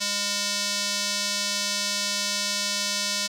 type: tone with band-pass filter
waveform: square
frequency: 203.2 Hz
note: G#3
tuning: 38 cents flat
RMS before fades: -27 dBFS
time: 0-3.28 s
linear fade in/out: 20 ms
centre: 5200 Hz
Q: 1.8
effects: none